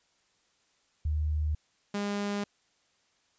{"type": "tone pair in turn", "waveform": ["sine", "sawtooth"], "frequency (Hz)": [76.2, 203.4], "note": ["D#2", "G#3"], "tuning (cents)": [-36, -36], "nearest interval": "octave + perfect fourth", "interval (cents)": 1700, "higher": "second", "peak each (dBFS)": -26, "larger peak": "neither", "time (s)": [[1.05, 1.55], [1.94, 2.44]], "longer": "neither", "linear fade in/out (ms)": 5, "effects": ["white hiss -70 dBFS RMS until 3.38 s", "resampled to 16000 Hz"]}